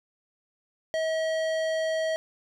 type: tone with tanh clipping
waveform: sine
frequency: 640 Hz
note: D#5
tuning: 49 cents sharp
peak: -27 dBFS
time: 0.94-2.16 s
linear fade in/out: 0 ms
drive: 17 dB
effects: none